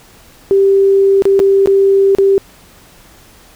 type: tone with dropouts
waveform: sine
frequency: 392 Hz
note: G4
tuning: in tune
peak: -6 dBFS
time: 0.51-2.38 s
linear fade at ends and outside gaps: 0 ms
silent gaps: 1.222-1.254 / 1.393-1.4 / 1.659-1.673 / 2.15-2.185 s
effects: pink hiss -43 dBFS RMS until 3.55 s